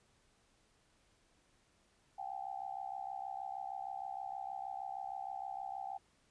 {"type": "tone with amplitude modulation", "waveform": "sine", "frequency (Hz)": 779, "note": "G5", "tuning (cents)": -11, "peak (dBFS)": -36, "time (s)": [2.18, 5.98], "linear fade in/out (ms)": 10, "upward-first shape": "sine", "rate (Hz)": 66.4, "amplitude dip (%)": 95, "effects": ["pink hiss -72 dBFS RMS until 6.3 s", "resampled to 22050 Hz"]}